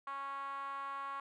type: tone with band-pass filter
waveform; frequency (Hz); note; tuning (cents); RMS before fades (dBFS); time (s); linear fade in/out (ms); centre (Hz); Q
5% pulse; 276.1; C#4; -7; -42; 0.07-1.2; 2; 1100; 5.8
effects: none